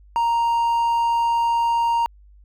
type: tone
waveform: triangle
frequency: 932.3 Hz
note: A#5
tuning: in tune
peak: -15 dBFS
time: 0.16-2.06 s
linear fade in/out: 0 ms
effects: added 50 Hz sine -46 dBFS peak until 2.44 s